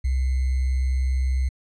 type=tone with sample-and-hold; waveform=sine; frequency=64.8 Hz; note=C2; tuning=16 cents flat; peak=-19 dBFS; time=0.04-1.49 s; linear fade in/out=10 ms; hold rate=2100 Hz; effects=resampled to 22050 Hz